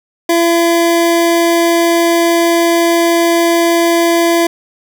25% pulse tone, 338.3 Hz, E4, 45 cents sharp, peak -5 dBFS, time 0.29-4.47 s, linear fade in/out 5 ms, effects none

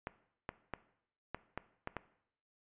clicks, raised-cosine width 0.5 ms, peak -23 dBFS, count 7, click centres 0.071 / 0.491 / 0.737 / 1.346 / 1.576 / 1.874 / 1.967 s, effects noise-tail reverb RT60 0.7 s tail -17 dB re dry + resampled to 8000 Hz

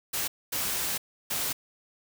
white noise bursts at uneven times, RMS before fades -30 dBFS, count 3, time 0.13-0.28 / 0.52-0.98 / 1.3-1.53 s, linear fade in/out 10 ms, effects none

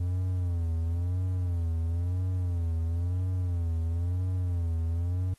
triangle tone with vibrato, 86.9 Hz, F2, 8 cents flat, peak -24 dBFS, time 0-5.34 s, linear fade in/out 5 ms, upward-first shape sine, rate 0.99 Hz, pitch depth 100 cents each way, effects white hiss -65 dBFS RMS until 5.38 s + AAC 32 kbps

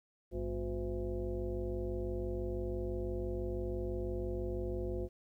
sine tone with frequency modulation, 206.5 Hz, G#3, 10 cents flat, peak -34 dBFS, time 0.31-5.09 s, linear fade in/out 50 ms, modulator 153 Hz, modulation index 2, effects 12-bit

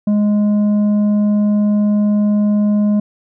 sine tone with tanh clipping, 207.9 Hz, G#3, 2 cents sharp, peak -12 dBFS, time 0.07-3 s, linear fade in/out 5 ms, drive 6 dB, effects none

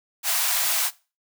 white high-pass noise, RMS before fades -23 dBFS, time 0.23-0.91 s, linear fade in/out 50 ms, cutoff 620 Hz, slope 96 dB/octave, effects noise-tail reverb RT60 0.3 s tail -19 dB re dry

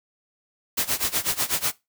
white noise with tremolo, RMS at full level -22 dBFS, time 0.77-1.72 s, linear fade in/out 10 ms, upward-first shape sine, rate 8.1 Hz, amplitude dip 90%, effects noise-tail reverb RT60 0.2 s tail -19 dB re dry

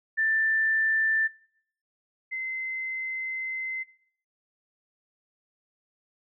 sine tone pair in turn, 1774 / 2062 Hz, A6 / C7, +14 / -26 cents, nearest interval minor third, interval 260 cents, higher second, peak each -22 / -29 dBFS, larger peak first, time 0.17-1.28 / 2.31-3.84 s, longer second, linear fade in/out 20 ms, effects noise-tail reverb RT60 0.6 s tail -20 dB re dry

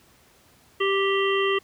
harmonic tone, 392 Hz, G4, in tune, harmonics 1 / 3 / 5 / 7 / 8, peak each -22 / -27 / -29 / -30 / -31 dBFS, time 0.8-1.59 s, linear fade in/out 10 ms, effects pink hiss -57 dBFS RMS until 1.63 s + high-pass 60 Hz 12 dB/octave

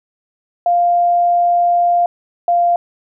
sine tone pair in turn, 698.5 / 695.6 Hz, F5 / F5, 0 / -7 cents, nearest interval unison, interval 7 cents, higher first, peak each -10 dBFS, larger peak neither, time 0.66-2.06 / 2.48-2.76 s, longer first, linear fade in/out 2 ms, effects none

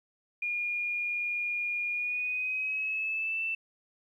sine tone with pitch glide, 2427 to 2662 Hz, D#7 to E7, -44 to +16 cents, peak -29 dBFS, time 0.42-3.55 s, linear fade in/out 5 ms, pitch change +160 cents, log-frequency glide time 1.91-3.42 s, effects 11-bit

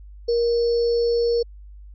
sine tone with sample-and-hold, 470.4 Hz, A#4, 16 cents sharp, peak -17 dBFS, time 0.28-1.43 s, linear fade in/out 10 ms, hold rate 4900 Hz, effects added 50 Hz sine -39 dBFS peak until 1.94 s + resampled to 16000 Hz

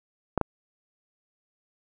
clicks, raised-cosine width 1 ms, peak -9 dBFS, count 2, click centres 0.377 / 0.413 s, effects none

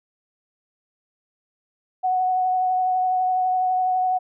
sine tone with vibrato, 740 Hz, F#5, in tune, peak -18 dBFS, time 2.03-4.19 s, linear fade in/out 20 ms, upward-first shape sine, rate 12 Hz, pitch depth 14 cents each way, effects none

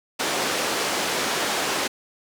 pink band-pass noise, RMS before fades -25 dBFS, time 0.19-1.88 s, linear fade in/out 10 ms, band 340 to 8200 Hz, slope 12 dB/octave, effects none

